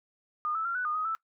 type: tone with pitch steps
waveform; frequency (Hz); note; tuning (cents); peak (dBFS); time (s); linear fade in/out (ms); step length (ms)
sine; 1220 / 1312 / 1377 / 1487 / 1222 / 1256 / 1319; D#6 / E6 / F6 / F#6 / D#6 / D#6 / E6; -34 / -9 / -25 / +8 / -32 / +16 / +1; -28; 0.45-1.15; 0; 100
effects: noise-tail reverb RT60 0.1 s tail -21 dB re dry